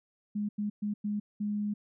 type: tone bursts at uneven times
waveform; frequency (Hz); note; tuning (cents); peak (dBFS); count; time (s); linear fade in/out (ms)
sine; 207.7; G#3; 0; -29; 5; 0.35-0.49 / 0.58-0.7 / 0.82-0.94 / 1.04-1.2 / 1.4-1.74; 10
effects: none